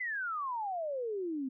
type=exponential sweep; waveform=sine; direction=down; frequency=2063 to 253.2 Hz; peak=-33 dBFS; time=0-1.49 s; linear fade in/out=10 ms; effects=none